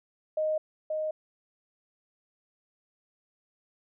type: tone pair in turn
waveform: sine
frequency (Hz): 621 / 621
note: D#5 / D#5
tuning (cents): -3 / -3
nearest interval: unison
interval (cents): 0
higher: neither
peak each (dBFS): -25 / -28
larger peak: first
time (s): 0.37-0.58 / 0.9-1.11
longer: neither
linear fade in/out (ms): 5
effects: none